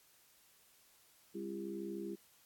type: harmonic tone with a mistuned harmonic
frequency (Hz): 66.8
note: C2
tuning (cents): +36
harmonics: 3 / 4 / 5 / 6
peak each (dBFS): -45 / -52 / -43 / -46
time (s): 1.34-2.16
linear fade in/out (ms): 20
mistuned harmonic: 5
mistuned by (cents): +32
effects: white hiss -67 dBFS RMS until 2.45 s + AAC 64 kbps